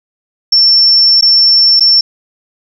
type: tone with dropouts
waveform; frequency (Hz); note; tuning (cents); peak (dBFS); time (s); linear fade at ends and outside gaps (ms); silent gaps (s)
sine; 5410; E8; +44; -4; 0.52-2.01; 5; 1.211-1.223 / 1.797-1.806
effects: 7-bit